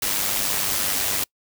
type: noise with amplitude modulation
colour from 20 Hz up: white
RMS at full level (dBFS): -21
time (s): 0.02-1.24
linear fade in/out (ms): 5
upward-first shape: sine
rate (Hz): 100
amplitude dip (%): 55
effects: noise-tail reverb RT60 0.1 s tail -26 dB re dry